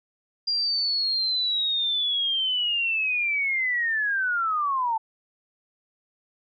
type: linear sweep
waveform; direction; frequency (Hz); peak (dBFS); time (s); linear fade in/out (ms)
sine; down; 4807 to 872; -22; 0.47-4.98; 10
effects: none